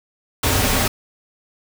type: noise with comb filter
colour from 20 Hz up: pink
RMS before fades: -18 dBFS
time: 0.43-0.88 s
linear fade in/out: 5 ms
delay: 5.9 ms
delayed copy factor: -0.5
effects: none